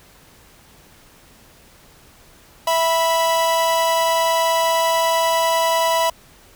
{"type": "tone pair together", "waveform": "45% pulse", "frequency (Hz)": [659.3, 983.8], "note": ["E5", "B5"], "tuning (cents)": [0, -7], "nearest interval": "perfect fifth", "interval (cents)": 693, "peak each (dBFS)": [-19, -18], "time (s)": [2.67, 6.1], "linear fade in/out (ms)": 5, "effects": ["pink hiss -49 dBFS RMS until 6.55 s"]}